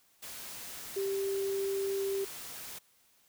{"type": "tone in noise", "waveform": "sine", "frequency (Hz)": 392, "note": "G4", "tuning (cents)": 0, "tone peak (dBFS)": -30, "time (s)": [0.96, 2.25], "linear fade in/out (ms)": 10, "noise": "white", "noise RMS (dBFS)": -44, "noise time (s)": [0.22, 2.79], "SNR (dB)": 11, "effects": ["white hiss -67 dBFS RMS until 3.28 s"]}